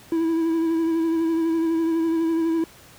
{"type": "tone with vibrato", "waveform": "triangle", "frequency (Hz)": 328, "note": "E4", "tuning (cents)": -9, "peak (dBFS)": -17, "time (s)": [0.12, 2.64], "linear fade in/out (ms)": 2, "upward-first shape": "sine", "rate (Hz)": 12, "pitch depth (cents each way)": 28, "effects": ["pink hiss -48 dBFS RMS until 2.98 s", "high-pass 60 Hz 12 dB/octave"]}